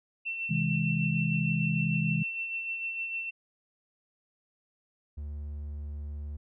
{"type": "tone with tremolo", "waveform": "sine", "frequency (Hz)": 2695, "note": "E7", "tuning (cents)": 38, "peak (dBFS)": -30, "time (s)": [0.25, 3.31], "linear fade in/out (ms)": 20, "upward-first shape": "sine", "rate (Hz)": 6.6, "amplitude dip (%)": 40}
{"type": "chord", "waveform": "sine", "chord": "C augmented", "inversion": "none", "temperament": "equal with one note detuned", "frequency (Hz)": [130.81, 162.08, 207.7], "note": ["C3", "E3", "G#3"], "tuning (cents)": [0, -29, 0], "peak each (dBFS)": [-32, -28, -32], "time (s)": [0.49, 2.24], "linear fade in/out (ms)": 20}
{"type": "tone", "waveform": "triangle", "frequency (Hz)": 73.42, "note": "D2", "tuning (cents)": 0, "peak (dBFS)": -33, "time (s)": [5.17, 6.37], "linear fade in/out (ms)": 10}
{"effects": []}